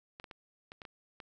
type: clicks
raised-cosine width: 0.3 ms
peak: -30 dBFS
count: 7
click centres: 0.199 / 0.242 / 0.312 / 0.719 / 0.818 / 0.852 / 1.202 s
effects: none